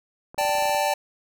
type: clicks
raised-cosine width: 1 ms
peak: -27 dBFS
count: 11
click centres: 0.345 / 0.379 / 0.412 / 0.451 / 0.494 / 0.552 / 0.584 / 0.624 / 0.655 / 0.695 / 0.748 s
type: chord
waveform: square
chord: D suspended fourth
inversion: none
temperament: just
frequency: 587.3 / 783.1 / 881 Hz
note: D5 / G5 / A5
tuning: 0 / -2 / +2 cents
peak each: -26 dBFS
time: 0.38-0.94 s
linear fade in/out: 5 ms
effects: none